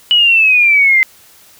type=exponential sweep; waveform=sine; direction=down; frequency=2960 to 2058 Hz; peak=-6 dBFS; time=0.11-1.03 s; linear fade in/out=0 ms; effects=white hiss -44 dBFS RMS until 1.59 s